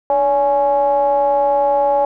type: ring-modulated tone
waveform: triangle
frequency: 133.9 Hz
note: C3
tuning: 40 cents sharp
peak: -7 dBFS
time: 0.1-2.05 s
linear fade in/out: 2 ms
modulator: 703 Hz
effects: none